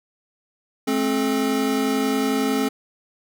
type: tone cluster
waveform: square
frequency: 215.1 / 266.1 / 430.3 Hz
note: A3 / C4 / A4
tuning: -39 / +29 / -39 cents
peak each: -28 / -22 / -26 dBFS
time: 0.87-2.69 s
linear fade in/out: 10 ms
effects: none